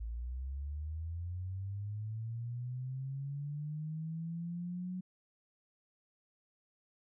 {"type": "linear sweep", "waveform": "sine", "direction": "up", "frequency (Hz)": [54.3, 184.9], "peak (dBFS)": -37, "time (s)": [0, 5.01], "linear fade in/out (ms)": 10, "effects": []}